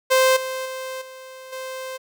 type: tone with level steps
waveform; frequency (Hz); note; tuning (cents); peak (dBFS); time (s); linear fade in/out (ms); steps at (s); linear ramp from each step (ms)
sawtooth; 521; C5; -7; -10 / -22 / -25 / -34 / -26; 0.1-1.98; 20; 0.36 / 0.65 / 1.01 / 1.52; 10
effects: none